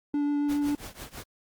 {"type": "tone with vibrato", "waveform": "triangle", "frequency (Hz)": 290, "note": "D4", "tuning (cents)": -22, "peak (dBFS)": -22, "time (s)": [0.14, 0.75], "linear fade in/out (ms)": 2, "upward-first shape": "sine", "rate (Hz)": 7.3, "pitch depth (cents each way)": 8}
{"type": "noise with tremolo", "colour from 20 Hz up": "pink", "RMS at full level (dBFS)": -39, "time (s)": [0.48, 1.24], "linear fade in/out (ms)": 20, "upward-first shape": "triangle", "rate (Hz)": 6, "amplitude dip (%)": 95}
{"effects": ["Opus 48 kbps"]}